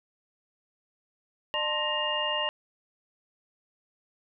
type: tone cluster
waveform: sine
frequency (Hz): 601 / 893 / 1052 / 1861 / 2820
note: D5 / A5 / C6 / A#6 / F7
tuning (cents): +40 / +25 / +9 / -3 / +16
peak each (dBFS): -33 / -35 / -35 / -35 / -29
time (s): 1.54-2.49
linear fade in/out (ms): 0
effects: none